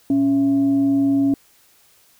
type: tone with frequency modulation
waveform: sine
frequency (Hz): 277.2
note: C#4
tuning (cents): 0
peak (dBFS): -14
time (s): 0.1-1.34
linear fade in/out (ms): 2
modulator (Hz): 393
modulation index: 0.23
effects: white hiss -55 dBFS RMS until 2.19 s